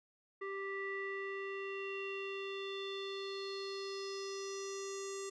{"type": "tone with low-pass filter sweep", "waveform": "square", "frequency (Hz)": 392, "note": "G4", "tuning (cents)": 0, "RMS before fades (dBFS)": -42, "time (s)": [0.41, 5.3], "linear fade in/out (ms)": 10, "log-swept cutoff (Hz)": [1700, 7300], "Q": 5.3, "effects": []}